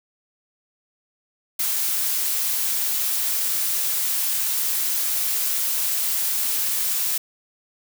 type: noise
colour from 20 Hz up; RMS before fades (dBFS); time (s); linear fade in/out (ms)
blue; -23; 1.59-7.18; 5
effects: none